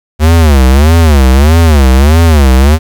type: tone with vibrato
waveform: square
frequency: 73.42 Hz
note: D2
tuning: in tune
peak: -3 dBFS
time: 0.19-2.79 s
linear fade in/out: 50 ms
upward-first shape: sine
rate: 1.6 Hz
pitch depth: 230 cents each way
effects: 7-bit